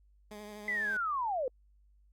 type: tone with vibrato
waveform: 15% pulse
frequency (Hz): 209.2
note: G#3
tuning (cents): +13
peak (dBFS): -38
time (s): 0.31-0.97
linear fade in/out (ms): 2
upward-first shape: triangle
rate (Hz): 12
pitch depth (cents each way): 30
type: linear sweep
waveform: sine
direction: down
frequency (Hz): 2034 to 480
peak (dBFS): -30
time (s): 0.68-1.48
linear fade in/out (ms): 2
effects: added 50 Hz sine -61 dBFS peak until 2.12 s + Opus 48 kbps